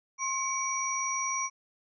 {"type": "tone cluster", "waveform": "sine", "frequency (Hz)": [1066, 2269, 5780], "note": ["C6", "C#7", "F#8"], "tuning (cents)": [32, 40, -41], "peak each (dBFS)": [-32, -36, -32], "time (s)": [0.18, 1.5], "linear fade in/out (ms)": 50, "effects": []}